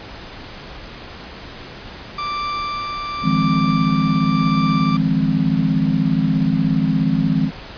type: tone with tremolo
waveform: 40% pulse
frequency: 1174.7 Hz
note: D6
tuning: in tune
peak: -20 dBFS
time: 2.18-4.97 s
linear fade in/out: 5 ms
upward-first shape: sine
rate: 0.91 Hz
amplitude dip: 30%
type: chord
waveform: sine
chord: F minor seventh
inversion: third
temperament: equal with one note detuned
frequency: 155.56 / 172.41 / 207.7 / 261.6 Hz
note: Eb3 / F3 / Ab3 / C4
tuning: 0 / -22 / 0 / 0 cents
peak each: -20 dBFS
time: 3.22-7.51 s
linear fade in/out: 50 ms
effects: pink hiss -35 dBFS RMS until 7.77 s + resampled to 11025 Hz